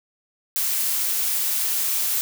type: noise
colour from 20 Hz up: blue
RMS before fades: -23 dBFS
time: 0.56-2.21 s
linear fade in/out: 0 ms
effects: none